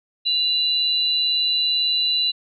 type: tone pair together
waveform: sine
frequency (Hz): 2815 / 3981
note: F7 / B7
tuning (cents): +13 / +13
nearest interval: tritone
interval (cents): 600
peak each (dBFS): -26 / -18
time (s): 0.25-2.32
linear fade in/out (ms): 20
effects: none